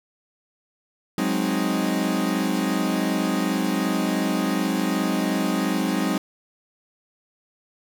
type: chord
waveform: 40% pulse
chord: Ab dominant seventh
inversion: third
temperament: equal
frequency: 185 / 207.7 / 261.6 / 311.1 Hz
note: Gb3 / Ab3 / C4 / Eb4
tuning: 0 / 0 / 0 / 0 cents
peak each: -26 dBFS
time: 1.18-6.18 s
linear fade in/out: 2 ms
effects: none